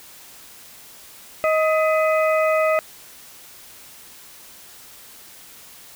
harmonic tone with a mistuned harmonic, 629 Hz, D#5, 19 cents sharp, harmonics 1 / 2 / 3 / 4, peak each -17 / -23 / -27 / -29 dBFS, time 1.44-2.79 s, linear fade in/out 0 ms, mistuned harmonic 3, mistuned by +110 cents, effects white hiss -44 dBFS RMS until 5.95 s

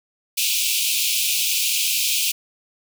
pink high-pass noise, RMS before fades -21 dBFS, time 0.37-2.32 s, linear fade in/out 10 ms, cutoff 2400 Hz, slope 96 dB/octave, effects none

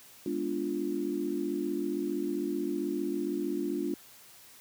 sine chord, G# diminished seventh, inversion none, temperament equal, 207.7 / 246.9 / 293.7 / 349.2 Hz, G#3 / B3 / D4 / F4, 0 / 0 / 0 / 0 cents, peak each -38 / -39 / -33 / -33 dBFS, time 0.26-3.94 s, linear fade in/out 2 ms, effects white hiss -54 dBFS RMS until 4.6 s + high-pass 60 Hz 12 dB/octave

